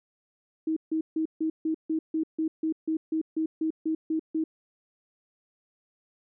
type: tone bursts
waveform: sine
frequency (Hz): 317.9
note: D#4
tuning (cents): +37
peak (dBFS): -24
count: 16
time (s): 0.67-4.44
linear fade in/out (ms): 5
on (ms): 95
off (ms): 150
effects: none